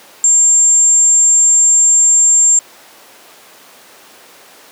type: tone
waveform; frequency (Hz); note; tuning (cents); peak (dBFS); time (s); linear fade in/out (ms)
sine; 7380; A#8; -18; -6; 0.24-2.59; 2
effects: pink hiss -40 dBFS RMS until 4.71 s + high-pass 400 Hz 12 dB/octave